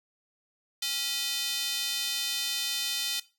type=tone with high-pass filter; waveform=square; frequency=277.2 Hz; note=C#4; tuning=in tune; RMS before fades=-31 dBFS; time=0.82-3.2 s; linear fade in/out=5 ms; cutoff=3700 Hz; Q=2; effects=noise-tail reverb RT60 0.3 s tail -18 dB re dry